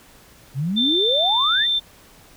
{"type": "exponential sweep", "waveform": "sine", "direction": "up", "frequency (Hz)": [125.2, 1991], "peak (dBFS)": -20, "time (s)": [0.54, 1.67], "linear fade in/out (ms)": 50}
{"type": "tone", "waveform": "sine", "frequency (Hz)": 3565, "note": "A7", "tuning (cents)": 22, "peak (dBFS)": -17, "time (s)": [0.76, 1.8], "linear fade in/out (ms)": 20}
{"effects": ["pink hiss -49 dBFS RMS until 2.36 s"]}